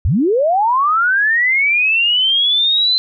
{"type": "linear sweep", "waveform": "sine", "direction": "up", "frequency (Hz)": [58.27, 4091], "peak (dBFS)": -11, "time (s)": [0.05, 2.98], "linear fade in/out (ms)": 0, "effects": []}